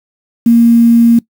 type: tone with quantisation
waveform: sine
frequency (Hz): 233.1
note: A#3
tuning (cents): 0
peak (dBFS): -3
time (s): 0.46-1.19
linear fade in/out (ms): 5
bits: 5
effects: noise-tail reverb RT60 0.1 s tail -21 dB re dry